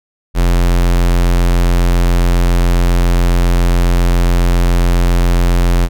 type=tone; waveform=square; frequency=43.65 Hz; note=F1; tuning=in tune; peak=-9 dBFS; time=0.34-5.89 s; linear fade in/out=50 ms; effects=none